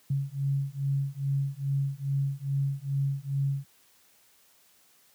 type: beating tone pair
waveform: sine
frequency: 137.3 / 139.7 Hz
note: C#3 / C#3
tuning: -16 / +14 cents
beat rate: 2.4 Hz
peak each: -29 dBFS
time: 0.1-3.65 s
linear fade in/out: 5 ms
effects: white hiss -62 dBFS RMS until 5.14 s + high-pass 80 Hz 12 dB/octave